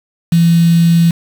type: tone with quantisation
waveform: sine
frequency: 168.1 Hz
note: E3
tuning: 34 cents sharp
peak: -6 dBFS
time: 0.32-1.11 s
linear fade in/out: 5 ms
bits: 4
effects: none